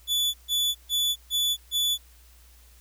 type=tone bursts; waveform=40% pulse; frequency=3458 Hz; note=A7; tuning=31 cents flat; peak=-21 dBFS; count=5; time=0.07-1.98 s; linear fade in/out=50 ms; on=270 ms; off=140 ms; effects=added 60 Hz sine -52 dBFS peak until 2.8 s + white hiss -58 dBFS RMS until 2.8 s